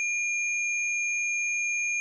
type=tone pair together; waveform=sine; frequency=2413 / 6442 Hz; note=D7 / G8; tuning=+46 / +46 cents; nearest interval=octave + perfect fourth; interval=1700 cents; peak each=-26 / -34 dBFS; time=0-2 s; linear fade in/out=0 ms; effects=none